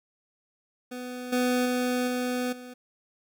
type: tone with level steps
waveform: 25% pulse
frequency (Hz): 249.3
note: B3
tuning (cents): +16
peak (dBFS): -31 / -19 / -21 / -23 / -37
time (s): 0.91-2.74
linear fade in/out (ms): 10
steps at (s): 1.32 / 1.65 / 2.07 / 2.52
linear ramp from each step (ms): 10
effects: none